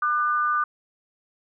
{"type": "tone pair together", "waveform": "sine", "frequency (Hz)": [1201, 1487.7], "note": ["D6", "F#6"], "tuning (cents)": [38, 9], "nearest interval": "major third", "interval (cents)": 371, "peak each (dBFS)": [-21, -26], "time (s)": [0.02, 0.64], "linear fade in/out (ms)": 5, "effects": []}